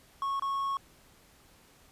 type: tone with dropouts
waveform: triangle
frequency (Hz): 1100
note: C#6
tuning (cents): -14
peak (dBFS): -27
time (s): 0.22-0.77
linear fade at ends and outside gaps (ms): 1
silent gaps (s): 0.396-0.422
effects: pink hiss -60 dBFS RMS until 1.91 s + resampled to 32000 Hz